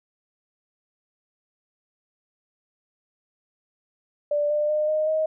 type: tone with pitch steps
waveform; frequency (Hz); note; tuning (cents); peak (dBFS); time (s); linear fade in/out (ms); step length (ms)
sine; 587.3 / 597.2 / 607.3 / 617.6 / 628; D5 / D5 / D#5 / D#5 / D#5; 0 / +29 / -42 / -13 / +16; -20; 4.31-5.26; 5; 190
effects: none